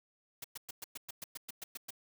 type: noise bursts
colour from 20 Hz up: white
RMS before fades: -43 dBFS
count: 12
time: 0.42-1.906 s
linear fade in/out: 5 ms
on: 23 ms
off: 110 ms
effects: none